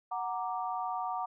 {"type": "chord", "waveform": "sine", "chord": "Gb augmented", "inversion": "none", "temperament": "equal", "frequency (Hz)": [740, 932.3, 1174.7], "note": ["Gb5", "Bb5", "D6"], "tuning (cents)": [0, 0, 0], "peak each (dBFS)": [-35, -37, -38], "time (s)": [0.11, 1.26], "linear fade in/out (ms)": 10, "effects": []}